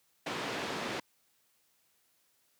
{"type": "band-pass noise", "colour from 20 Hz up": "pink", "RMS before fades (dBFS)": -37, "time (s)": [0.26, 1], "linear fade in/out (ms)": 5, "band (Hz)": [220, 4000], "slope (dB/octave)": 12, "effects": ["white hiss -72 dBFS RMS until 2.59 s", "high-pass 80 Hz 12 dB/octave"]}